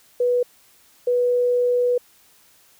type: tone bursts at uneven times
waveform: sine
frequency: 490.5 Hz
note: B4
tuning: 12 cents flat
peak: -16 dBFS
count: 2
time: 0.2-0.43 / 1.07-1.98 s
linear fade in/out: 5 ms
effects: white hiss -55 dBFS RMS until 2.79 s

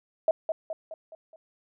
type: tone with echo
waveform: sine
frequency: 641 Hz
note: E5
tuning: 49 cents flat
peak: -18 dBFS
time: 0.28-0.31 s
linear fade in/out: 2 ms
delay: 210 ms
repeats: 5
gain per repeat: -6 dB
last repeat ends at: 1.36 s
effects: none

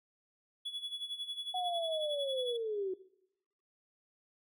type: tone with tremolo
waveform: triangle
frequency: 3392 Hz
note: G#7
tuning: 36 cents sharp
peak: -34 dBFS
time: 0.65-2.57 s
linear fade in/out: 10 ms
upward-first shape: sine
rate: 11 Hz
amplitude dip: 75%
type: linear sweep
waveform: sine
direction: down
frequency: 742 to 366 Hz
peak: -33 dBFS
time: 1.54-2.94 s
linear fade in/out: 5 ms
effects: noise-tail reverb RT60 0.8 s tail -19 dB re dry

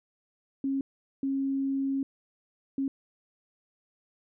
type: tone bursts at uneven times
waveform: sine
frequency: 272 Hz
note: C#4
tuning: 33 cents flat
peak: -26 dBFS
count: 3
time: 0.64-0.81 / 1.23-2.03 / 2.78-2.88 s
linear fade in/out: 2 ms
effects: none

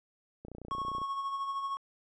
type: click train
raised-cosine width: 2 ms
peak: -31 dBFS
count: 18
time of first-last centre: 0.45-1.017 s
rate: 30 Hz
type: tone with tremolo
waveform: triangle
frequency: 1100 Hz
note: C#6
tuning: 14 cents flat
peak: -29 dBFS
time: 0.71-1.77 s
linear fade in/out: 0 ms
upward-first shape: sine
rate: 13 Hz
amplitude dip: 45%
effects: resampled to 22050 Hz

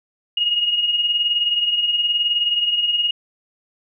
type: beating tone pair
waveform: sine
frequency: 2853 / 2872 Hz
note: F7 / F7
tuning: +36 / +48 cents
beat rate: 19 Hz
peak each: -25 / -17 dBFS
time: 0.37-3.11 s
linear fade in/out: 5 ms
effects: none

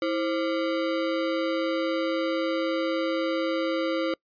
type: ring-modulated tone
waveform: square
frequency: 428.1 Hz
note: A4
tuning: 47 cents flat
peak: -22 dBFS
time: 0.02-4.14 s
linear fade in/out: 2 ms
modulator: 101 Hz
effects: noise-tail reverb RT60 0.1 s tail -26 dB re dry + resampled to 11025 Hz

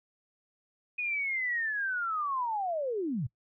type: linear sweep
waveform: sine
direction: down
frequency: 2489 to 104.6 Hz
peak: -29 dBFS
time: 0.98-3.27 s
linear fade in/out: 10 ms
effects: noise-tail reverb RT60 0.1 s tail -21 dB re dry

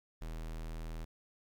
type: tone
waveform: square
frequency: 40.25 Hz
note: E1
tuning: 41 cents flat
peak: -40 dBFS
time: 0.21-1.05 s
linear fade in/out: 10 ms
effects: 12-bit

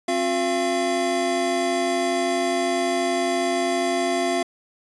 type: tone cluster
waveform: square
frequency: 265.9 / 358.1 / 683 Hz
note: C4 / F4 / F5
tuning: +28 / +43 / -39 cents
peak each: -28 / -26 / -24 dBFS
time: 0.08-4.43 s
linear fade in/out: 5 ms
effects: resampled to 24000 Hz

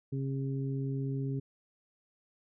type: harmonic tone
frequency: 135.7 Hz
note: C#3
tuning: 36 cents flat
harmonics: 1 / 2 / 3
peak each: -32 / -38 / -42 dBFS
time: 0.12-1.4 s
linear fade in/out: 10 ms
effects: none

